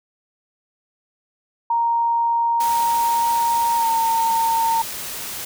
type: tone with pitch glide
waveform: sine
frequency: 932.3 to 912.1 Hz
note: A#5 to A#5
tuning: 0 to -38 cents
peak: -16 dBFS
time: 1.7-4.82 s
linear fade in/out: 5 ms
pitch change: -38 cents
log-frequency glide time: 3.77-3.87 s
type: noise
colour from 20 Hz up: white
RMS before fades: -30 dBFS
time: 2.6-5.45 s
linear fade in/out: 5 ms
effects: none

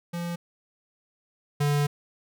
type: tone pair in turn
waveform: square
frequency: 172.1 / 145.26 Hz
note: F3 / D3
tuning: -25 / -19 cents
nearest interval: minor third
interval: 294 cents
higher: first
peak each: -30 / -22 dBFS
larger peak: second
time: 0.13-0.36 / 1.6-1.87 s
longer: second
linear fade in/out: 10 ms
effects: none

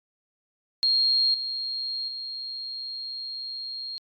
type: tone with level steps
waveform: sine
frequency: 4241 Hz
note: C8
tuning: 23 cents sharp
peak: -19 / -28 / -32 dBFS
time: 0.83-3.98 s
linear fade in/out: 0 ms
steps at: 1.34 / 2.08 s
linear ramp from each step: 2 ms
effects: AAC 64 kbps

